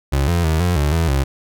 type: tone with pitch steps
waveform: 30% pulse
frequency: 69 / 86 / 79.4 / 88.8 / 73.1 / 82.5 / 68.1 Hz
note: C#2 / F2 / D#2 / F2 / D2 / E2 / C#2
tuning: -7 / -26 / +36 / +29 / -7 / +2 / -30 cents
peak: -12 dBFS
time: 0.12-1.24 s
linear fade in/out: 10 ms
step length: 160 ms
effects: none